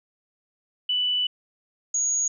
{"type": "tone pair in turn", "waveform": "sine", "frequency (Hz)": [2976, 6681], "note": ["F#7", "G#8"], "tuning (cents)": [9, 9], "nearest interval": "octave + major second", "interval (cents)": 1400, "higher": "second", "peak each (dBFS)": -21, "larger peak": "neither", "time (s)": [[0.89, 1.27], [1.94, 2.28]], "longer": "first", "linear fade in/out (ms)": 5, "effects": []}